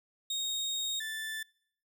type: tone pair in turn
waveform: 30% pulse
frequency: 3729 / 1759.9 Hz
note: A#7 / A6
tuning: 0 / 0 cents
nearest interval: octave + minor second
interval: 1300 cents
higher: first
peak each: -29 / -33 dBFS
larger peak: first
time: 0.3-1 / 1-1.43 s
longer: first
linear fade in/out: 5 ms
effects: noise-tail reverb RT60 0.7 s tail -26 dB re dry